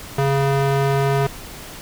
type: tone with band-pass filter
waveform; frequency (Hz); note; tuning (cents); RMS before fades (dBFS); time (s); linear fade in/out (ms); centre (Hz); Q
square; 138; C#3; -7; -18; 0.18-1.27; 5; 670; 0.5
effects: pink hiss -36 dBFS RMS until 1.81 s